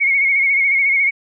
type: tone with vibrato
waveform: sine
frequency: 2195 Hz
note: C#7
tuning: 18 cents flat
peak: -12 dBFS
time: 0-1.11 s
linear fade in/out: 20 ms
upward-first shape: sine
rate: 14 Hz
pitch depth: 51 cents each way
effects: none